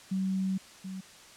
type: tone pair in turn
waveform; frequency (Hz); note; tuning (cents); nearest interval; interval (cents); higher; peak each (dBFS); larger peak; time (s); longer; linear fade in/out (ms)
sine; 190 / 189.33; F#3 / F#3; +46 / +40; unison; 6; first; -27 / -36; first; 0.11-0.58 / 0.84-1.01; first; 10
effects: white hiss -52 dBFS RMS until 1.36 s + low-pass 8000 Hz 12 dB/octave